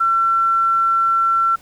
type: tone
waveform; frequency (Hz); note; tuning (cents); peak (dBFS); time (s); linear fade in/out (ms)
sine; 1350; E6; +41; -13; 0-1.56; 10
effects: pink hiss -48 dBFS RMS until 1.61 s